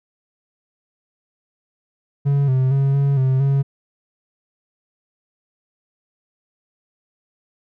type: tone with pitch steps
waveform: triangle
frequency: 140.8 / 130.3 / 137.4 / 139.7 / 131.4 / 138.1 Hz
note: C#3 / C3 / C#3 / C#3 / C3 / C#3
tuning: +27 / -7 / -15 / +14 / +8 / -6 cents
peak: -12 dBFS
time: 2.25-3.63 s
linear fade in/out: 20 ms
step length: 230 ms
effects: none